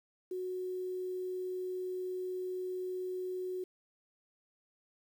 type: tone with quantisation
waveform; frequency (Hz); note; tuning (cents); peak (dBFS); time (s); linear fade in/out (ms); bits
sine; 367.8; F#4; -10; -35; 0.31-3.64; 5; 10
effects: none